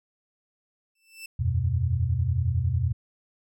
sawtooth tone with exponential growth, 2658 Hz, E7, 14 cents sharp, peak -32 dBFS, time 0.95-1.26 s, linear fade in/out 5 ms, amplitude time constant 67 ms
sine chord, E suspended second, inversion none, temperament equal with one note detuned, 81.55 / 92.5 / 123.47 Hz, E2 / F#2 / B2, -18 / 0 / 0 cents, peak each -27 / -26 / -26 dBFS, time 1.39-2.93 s, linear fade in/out 10 ms
effects none

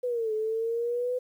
sine exponential two-way sweep, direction down then up, 504 to 429.6 to 504 Hz, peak -26 dBFS, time 0.03-1.19 s, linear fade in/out 10 ms, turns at 0.33 s, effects 10-bit

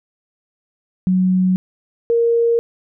sine tone pair in turn, 185 / 466.2 Hz, F#3 / A#4, 0 / 0 cents, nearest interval octave + major third, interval 1600 cents, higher second, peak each -12 dBFS, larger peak neither, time 1.07-1.56 / 2.1-2.59 s, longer neither, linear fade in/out 0 ms, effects none

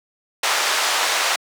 pink band-pass noise, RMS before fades -20 dBFS, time 0.43-1.36 s, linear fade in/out 5 ms, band 790 to 7300 Hz, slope 12 dB/octave, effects high-pass 400 Hz 12 dB/octave

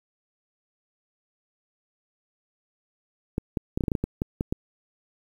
clicks, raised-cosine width 3 ms, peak -12 dBFS, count 12, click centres 3.381 / 3.572 / 3.775 / 3.808 / 3.838 / 3.882 / 3.918 / 3.952 / 4.04 / 4.219 / 4.409 / 4.525 s, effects 8-bit

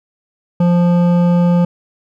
sine tone with hard clipping, 174.61 Hz, F3, in tune, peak -11 dBFS, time 0.6-1.65 s, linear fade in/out 5 ms, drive 11 dB, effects none

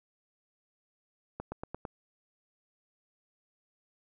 accelerating click train, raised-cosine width 1 ms, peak -23 dBFS, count 5, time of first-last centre 1.4-1.852 s, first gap 120 ms, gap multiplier 0.96, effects none

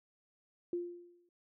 sine tone with exponential decay, 349.2 Hz, F4, in tune, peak -31 dBFS, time 0.73-1.29 s, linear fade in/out 2 ms, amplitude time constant 120 ms, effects none

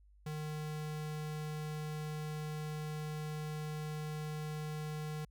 square tone, 152.8 Hz, D#3, 31 cents flat, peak -39 dBFS, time 0.26-5.25 s, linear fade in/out 5 ms, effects added 50 Hz sine -60 dBFS peak until 5.3 s

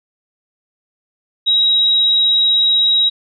sine tone, 3829 Hz, A#7, 46 cents sharp, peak -10 dBFS, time 1.46-3.1 s, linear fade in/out 20 ms, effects none

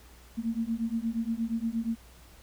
sine beating tone pair, 224 / 232.5 Hz, A3 / A#3, +31 / -4 cents, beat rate 8.5 Hz, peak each -31 dBFS, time 0.37-1.96 s, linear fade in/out 20 ms, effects added 60 Hz sine -53 dBFS peak until 2.42 s + pink hiss -56 dBFS RMS until 2.42 s

